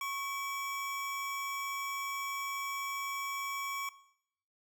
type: tone pair together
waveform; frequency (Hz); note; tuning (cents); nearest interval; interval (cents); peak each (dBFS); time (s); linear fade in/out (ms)
square; 1100.9 / 2296; C#6 / D7; -12 / -40; octave + minor second; 1272; -38 / -40; 0.01-3.89; 2
effects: noise-tail reverb RT60 0.7 s tail -17 dB re dry